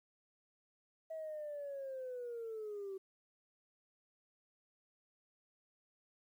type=linear sweep; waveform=sine; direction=down; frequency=647 to 380 Hz; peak=-40 dBFS; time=1.1-2.98 s; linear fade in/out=10 ms; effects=tanh soft clip ceiling -38 dBFS + 12-bit